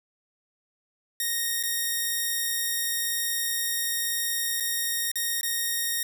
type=tone with dropouts; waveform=5% pulse; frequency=1861 Hz; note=A#6; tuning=3 cents flat; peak=-15 dBFS; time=1.2-6.03 s; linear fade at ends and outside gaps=2 ms; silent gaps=1.628-1.635 / 4.601-4.605 / 5.116-5.156 / 5.411-5.431 s; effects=none